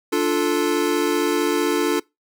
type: chord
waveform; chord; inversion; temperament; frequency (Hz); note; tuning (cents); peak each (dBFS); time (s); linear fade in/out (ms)
square; D minor; none; equal; 293.7 / 349.2 / 440; D4 / F4 / A4; 0 / 0 / 0; -23; 0.12-2; 10
effects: noise-tail reverb RT60 0.2 s tail -23 dB re dry